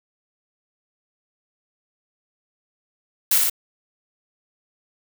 blue noise with echo, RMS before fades -17 dBFS, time 3.31-3.38 s, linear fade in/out 5 ms, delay 59 ms, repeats 2, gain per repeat -2 dB, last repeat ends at 3.498 s, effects none

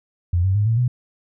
sine tone with pitch steps, 87.4 / 95.31 / 103.94 / 113.34 / 123.6 Hz, F2 / G2 / G#2 / A#2 / B2, +2 / -48 / +2 / -48 / +2 cents, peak -15 dBFS, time 0.33-0.88 s, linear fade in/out 5 ms, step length 110 ms, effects none

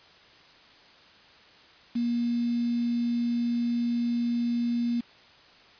sine tone with quantisation, 237.4 Hz, A#3, 32 cents sharp, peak -24 dBFS, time 1.95-5.01 s, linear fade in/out 10 ms, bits 7, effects white hiss -54 dBFS RMS until 5.79 s + resampled to 11025 Hz

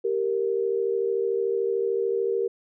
sine tone pair together, 391.9 / 465.4 Hz, G4 / A#4, 0 / -3 cents, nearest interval minor third, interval 297 cents, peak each -25 dBFS, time 0.04-2.48 s, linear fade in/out 10 ms, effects none

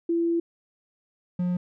sine / triangle tone pair in turn, 337.1 / 178.57 Hz, E4 / F3, +39 / +39 cents, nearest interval major seventh, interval 1100 cents, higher first, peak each -21 dBFS, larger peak neither, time 0.09-0.4 / 1.39-1.57 s, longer first, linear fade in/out 5 ms, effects none

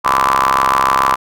sawtooth ring-modulated tone, 66.8 Hz, C2, 36 cents sharp, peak -4 dBFS, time 0.04-1.16 s, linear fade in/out 20 ms, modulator 1090 Hz, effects none

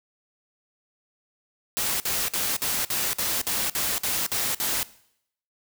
white noise bursts, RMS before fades -26 dBFS, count 11, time 1.77-4.83 s, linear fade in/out 0 ms, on 230 ms, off 53 ms, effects noise-tail reverb RT60 0.7 s tail -19 dB re dry

